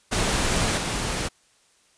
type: noise with level steps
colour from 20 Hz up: pink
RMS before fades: -23 / -27 dBFS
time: 0.11-1.29 s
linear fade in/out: 20 ms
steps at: 0.77 s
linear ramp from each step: 5 ms
effects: white hiss -61 dBFS RMS until 1.97 s + resampled to 22050 Hz